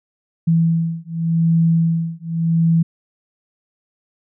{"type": "beating tone pair", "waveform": "sine", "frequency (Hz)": [164.81, 165.68], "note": ["E3", "E3"], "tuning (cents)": [0, 9], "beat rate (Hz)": 0.87, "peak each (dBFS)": -17, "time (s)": [0.47, 2.83], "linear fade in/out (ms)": 10, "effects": []}